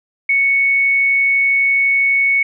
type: tone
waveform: sine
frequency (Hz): 2217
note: C#7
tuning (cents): 0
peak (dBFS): -11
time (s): 0.29-2.43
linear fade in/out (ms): 5
effects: none